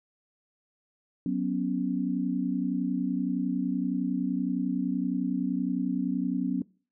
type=chord; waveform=sine; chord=F# suspended fourth; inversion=none; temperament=just; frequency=185 / 246.7 / 277.5 Hz; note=F#3 / B3 / C#4; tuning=0 / -2 / +2 cents; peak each=-30 dBFS; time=1.26-6.62 s; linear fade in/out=2 ms; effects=noise-tail reverb RT60 0.4 s tail -23 dB re dry